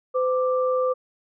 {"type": "tone pair together", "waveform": "sine", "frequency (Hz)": [510, 1177.1], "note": ["C5", "D6"], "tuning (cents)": [-44, 4], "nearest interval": "octave + major second", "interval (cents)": 1448, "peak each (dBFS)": [-20, -27], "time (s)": [0.14, 0.94], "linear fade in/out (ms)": 20, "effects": []}